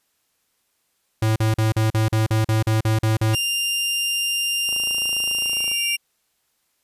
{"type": "tone bursts", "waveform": "square", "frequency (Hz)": 110, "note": "A2", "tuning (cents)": 0, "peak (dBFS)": -17, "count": 12, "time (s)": [1.22, 3.351], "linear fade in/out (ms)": 5, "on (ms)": 140, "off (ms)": 41}
{"type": "tone", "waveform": "sawtooth", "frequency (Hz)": 2794, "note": "F7", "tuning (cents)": 0, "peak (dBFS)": -17, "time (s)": [3.33, 5.97], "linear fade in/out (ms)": 20}
{"type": "click train", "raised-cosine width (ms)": 1, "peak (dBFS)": -25, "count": 29, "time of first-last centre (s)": [4.69, 5.716], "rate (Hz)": 27.3}
{"type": "tone with exponential growth", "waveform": "sine", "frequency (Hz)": 2336, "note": "D7", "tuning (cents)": -10, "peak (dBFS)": -24, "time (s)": [5.27, 5.96], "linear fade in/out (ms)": 5, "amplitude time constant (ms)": 150}
{"effects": ["white hiss -69 dBFS RMS until 6.83 s", "resampled to 32000 Hz"]}